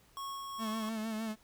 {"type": "tone with tremolo", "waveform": "square", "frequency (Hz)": 1100, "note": "C#6", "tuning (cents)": -14, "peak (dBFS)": -39, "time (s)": [0.17, 0.89], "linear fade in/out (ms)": 0, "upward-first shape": "sine", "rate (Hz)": 2.6, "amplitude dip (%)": 25}
{"type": "tone with vibrato", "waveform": "45% pulse", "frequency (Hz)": 220, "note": "A3", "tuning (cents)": 0, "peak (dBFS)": -35, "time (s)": [0.58, 1.36], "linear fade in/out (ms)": 50, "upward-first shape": "sine", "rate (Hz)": 6.5, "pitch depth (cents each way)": 44}
{"effects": ["pink hiss -65 dBFS RMS until 1.43 s"]}